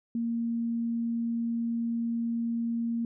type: tone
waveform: sine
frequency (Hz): 232.3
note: A#3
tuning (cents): -6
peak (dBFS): -27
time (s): 0.15-3.05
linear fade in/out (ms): 2
effects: none